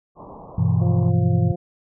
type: low-pass noise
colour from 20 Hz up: white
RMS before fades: -40 dBFS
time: 0.15-1.12 s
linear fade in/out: 50 ms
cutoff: 1100 Hz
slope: 96 dB/octave
type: chord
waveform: sine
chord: E minor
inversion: first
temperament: just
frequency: 98.89 / 123.61 / 164.81 Hz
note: G2 / B2 / E3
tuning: +16 / +2 / 0 cents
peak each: -20 dBFS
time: 0.58-1.52 s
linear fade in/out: 5 ms
type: harmonic tone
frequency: 175.7 Hz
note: F3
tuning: 11 cents sharp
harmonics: 1 / 2 / 3 / 4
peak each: -28 / -30 / -34 / -35 dBFS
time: 0.81-1.56 s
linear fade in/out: 10 ms
effects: none